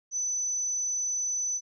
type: tone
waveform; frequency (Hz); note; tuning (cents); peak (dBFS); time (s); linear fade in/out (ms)
sine; 6010; F#8; +26; -27; 0.11-1.61; 50
effects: none